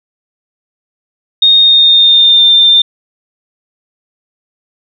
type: tone with pitch glide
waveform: sine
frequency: 3700 to 3593 Hz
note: A#7 to A7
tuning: -14 to +36 cents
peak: -3 dBFS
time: 1.42-2.82 s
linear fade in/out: 5 ms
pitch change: -50 cents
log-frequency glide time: 1.6-2.5 s
effects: none